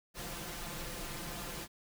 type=noise with comb filter; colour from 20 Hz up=pink; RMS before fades=-42 dBFS; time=0.14-1.68 s; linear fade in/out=50 ms; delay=5.8 ms; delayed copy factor=+0.7; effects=none